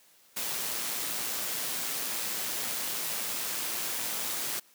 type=noise with amplitude modulation; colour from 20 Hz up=white; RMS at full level=-32 dBFS; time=0.36-4.6 s; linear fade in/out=10 ms; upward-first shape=sine; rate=115 Hz; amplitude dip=25%; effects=white hiss -61 dBFS RMS until 4.74 s + high-pass 150 Hz 12 dB/octave